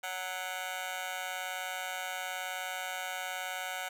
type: tone with amplitude modulation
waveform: 15% pulse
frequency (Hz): 740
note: F#5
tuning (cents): 0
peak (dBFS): -25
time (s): 0.03-3.89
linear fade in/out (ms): 10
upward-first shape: sine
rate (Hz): 181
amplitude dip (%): 95
effects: none